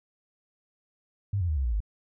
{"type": "tone with pitch steps", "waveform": "sine", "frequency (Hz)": [100, 87.56, 76.67, 67.13, 58.78, 51.47], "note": ["G2", "F2", "D#2", "C2", "A#1", "G#1"], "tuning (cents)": [35, 5, -25, 45, 15, -15], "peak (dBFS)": -24, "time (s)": [1.33, 1.804], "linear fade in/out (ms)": 5, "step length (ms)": 79, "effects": []}